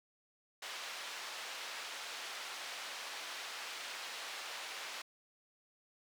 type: band-pass noise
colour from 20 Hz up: white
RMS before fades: -45 dBFS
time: 0.62-5.02 s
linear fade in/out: 5 ms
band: 620 to 4000 Hz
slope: 12 dB/octave
effects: none